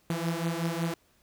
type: beating tone pair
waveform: sawtooth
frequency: 164.81 / 170.21 Hz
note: E3 / F3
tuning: 0 / -44 cents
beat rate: 5.4 Hz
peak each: -27 / -28 dBFS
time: 0.1-0.94 s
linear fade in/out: 2 ms
effects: pink hiss -66 dBFS RMS until 1.22 s